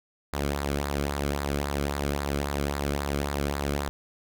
sawtooth tone with flanger, 71.2 Hz, C#2, 47 cents sharp, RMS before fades -29 dBFS, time 0.33-3.89 s, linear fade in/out 0 ms, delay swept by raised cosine 0.33 to 1.13 ms, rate 3.7 Hz, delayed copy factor -0.6, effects none

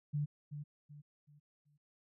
sine tone with echo, 146.9 Hz, D3, 1 cent sharp, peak -32 dBFS, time 0.13-0.26 s, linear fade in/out 20 ms, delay 380 ms, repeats 4, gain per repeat -9 dB, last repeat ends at 1.78 s, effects none

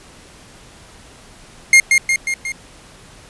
45% pulse tone with echo, 2130 Hz, C7, 30 cents sharp, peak -5 dBFS, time 1.73-1.8 s, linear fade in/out 2 ms, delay 180 ms, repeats 4, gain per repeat -4 dB, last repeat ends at 2.52 s, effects pink hiss -43 dBFS RMS until 3.29 s + resampled to 24000 Hz

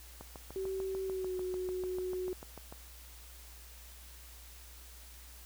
click train, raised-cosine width 1 ms, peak -32 dBFS, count 18, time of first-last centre 0.21-2.725 s, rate 6.76 Hz
sine tone with pitch glide, 382.2 to 367.7 Hz, G4 to F#4, -44 to -11 cents, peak -34 dBFS, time 0.56-2.33 s, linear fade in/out 0 ms, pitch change -67 cents, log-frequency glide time 1.04-1.36 s
effects added 60 Hz sine -52 dBFS peak until 5.45 s + white hiss -55 dBFS RMS until 5.45 s

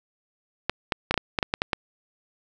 clicks, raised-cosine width 0.3 ms, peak -6 dBFS, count 10, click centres 0.696 / 0.922 / 1.11 / 1.142 / 1.177 / 1.388 / 1.428 / 1.539 / 1.619 / 1.732 s, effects none

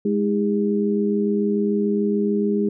sine tone cluster, 207.6 / 318.1 / 405 Hz, G#3 / D#4 / G#4, 0 / +38 / -43 cents, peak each -20 / -27 / -22 dBFS, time 0.05-2.69 s, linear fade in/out 5 ms, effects none

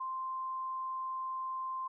sine tone, 1045 Hz, C6, 2 cents flat, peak -35 dBFS, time 0-1.88 s, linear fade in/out 10 ms, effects none

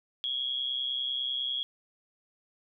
sine tone with amplitude modulation, 3312 Hz, G#7, 5 cents flat, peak -26 dBFS, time 0.24-1.63 s, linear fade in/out 0 ms, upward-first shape sine, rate 130 Hz, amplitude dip 70%, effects none

